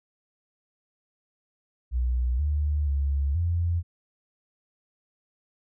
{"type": "tone with pitch steps", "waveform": "sine", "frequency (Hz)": [61.6, 74.1, 70, 85.7], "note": ["B1", "D2", "C#2", "F2"], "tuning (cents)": [-4, 16, 18, -32], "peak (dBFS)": -22, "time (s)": [1.91, 3.83], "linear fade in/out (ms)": 50, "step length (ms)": 480, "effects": []}